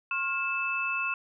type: tone cluster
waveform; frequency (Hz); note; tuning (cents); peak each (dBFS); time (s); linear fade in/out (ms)
sine; 1078 / 1407 / 2629; C#6 / F6 / E7; -49 / +12 / -5; -34 / -34 / -29; 0.11-1.14; 2
effects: none